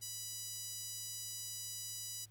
5% pulse tone with high-pass filter, 984 Hz, B5, 7 cents flat, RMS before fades -45 dBFS, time 0.01-2.26 s, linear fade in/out 20 ms, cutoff 4900 Hz, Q 1.1, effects added 107 Hz sine -60 dBFS peak until 2.3 s + pink hiss -72 dBFS RMS until 2.3 s

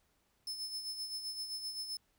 40% pulse tone with tremolo, 5240 Hz, E8, 11 cents flat, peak -36 dBFS, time 0.47-1.97 s, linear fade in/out 2 ms, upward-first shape sine, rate 7.7 Hz, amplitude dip 55%, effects pink hiss -75 dBFS RMS until 2.18 s

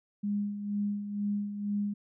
sine tone with tremolo, 204.7 Hz, G#3, 25 cents flat, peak -27 dBFS, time 0.23-1.94 s, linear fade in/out 10 ms, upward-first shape sine, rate 2.1 Hz, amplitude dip 60%, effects none

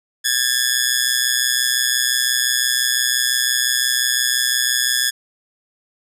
10% pulse ring-modulated tone, 1703 Hz, G#6, 43 cents sharp, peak -4 dBFS, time 0.24-5.11 s, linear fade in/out 20 ms, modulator 62.9 Hz, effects none

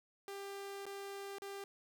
sawtooth tone with dropouts, 396.7 Hz, G4, 21 cents sharp, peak -40 dBFS, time 0.28-1.64 s, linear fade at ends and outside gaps 1 ms, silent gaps 0.855-0.865 / 1.384-1.42 s, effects none

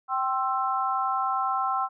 sine tone cluster, 777 / 1055 / 1326 Hz, G5 / C6 / E6, -16 / +14 / +10 cents, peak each -28 dBFS, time 0.08-1.89 s, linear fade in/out 50 ms, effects none

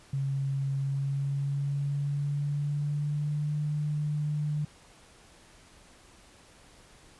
sine tone with pitch glide, 137 to 149.4 Hz, C#3 to D3, -20 to +30 cents, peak -27 dBFS, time 0.13-4.65 s, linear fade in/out 5 ms, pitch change +150 cents, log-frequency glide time 0.77-3.57 s, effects pink hiss -56 dBFS RMS until 7.19 s + resampled to 24000 Hz

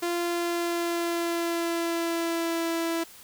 sawtooth tone with pitch glide, 345.7 to 332.2 Hz, F4 to E4, -18 to +13 cents, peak -22 dBFS, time 0.02-3.04 s, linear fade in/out 10 ms, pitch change -69 cents, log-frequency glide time 0.17-2.7 s, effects white hiss -49 dBFS RMS until 3.23 s

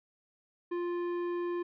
sine tone with tanh clipping, 349.2 Hz, F4, in tune, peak -33 dBFS, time 0.71-1.63 s, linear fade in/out 10 ms, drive 12 dB, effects none

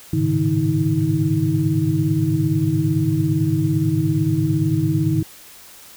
sine tone cluster, 104.3 / 113.4 / 138.1 / 155.7 / 318.3 Hz, G#2 / A#2 / C#3 / D#3 / D#4, +8 / -47 / -6 / +2 / +39 cents, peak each -24 / -28 / -22 / -20 / -21 dBFS, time 0.13-5.23 s, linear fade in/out 5 ms, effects white hiss -43 dBFS RMS until 5.96 s

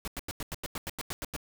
pink noise bursts, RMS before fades -36 dBFS, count 12, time 0.05-1.364 s, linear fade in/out 0 ms, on 27 ms, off 90 ms, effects none

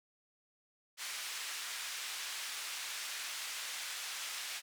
pink band-pass noise, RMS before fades -42 dBFS, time 0.97-4.62 s, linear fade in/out 50 ms, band 1800 to 9500 Hz, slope 12 dB/octave, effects none

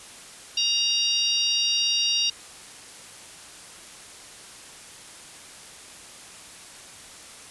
harmonic tone, 937 Hz, A#5, 9 cents sharp, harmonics 3 / 4 / 5 / 6, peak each -25 / -26 / -27 / -28 dBFS, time 0.57-2.3 s, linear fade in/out 5 ms, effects white hiss -44 dBFS RMS until 7.5 s + resampled to 24000 Hz

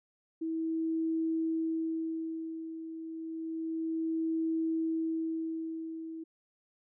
sine tone with tremolo, 324 Hz, E4, 30 cents flat, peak -28 dBFS, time 0.41-6.24 s, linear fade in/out 10 ms, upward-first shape sine, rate 0.3 Hz, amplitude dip 70%, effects none

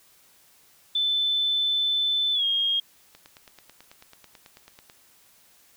sine tone with pitch glide, 3520 to 3247 Hz, A7 to G#7, 0 to -40 cents, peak -21 dBFS, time 0.95-2.8 s, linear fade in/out 5 ms, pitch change -140 cents, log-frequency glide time 2.33-2.44 s
click train, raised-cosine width 0.2 ms, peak -29 dBFS, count 17, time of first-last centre 3.15-4.899 s, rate 9.15 Hz
effects white hiss -58 dBFS RMS until 5.76 s

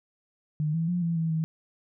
sine tone with pitch steps, 152.2 / 164.3 / 176.8 / 167.8 / 162.9 / 159.8 Hz, D#3 / E3 / F3 / E3 / E3 / D#3, -38 / -5 / +22 / +31 / -20 / +47 cents, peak -24 dBFS, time 0.6-1.44 s, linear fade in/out 0 ms, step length 140 ms, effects none

